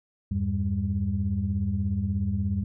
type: tone cluster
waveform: sine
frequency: 83.9 / 100.6 / 198.9 Hz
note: E2 / G2 / G3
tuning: +31 / +45 / +25 cents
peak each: -28 dBFS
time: 0.31-2.64 s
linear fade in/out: 5 ms
effects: tanh soft clip ceiling -15 dBFS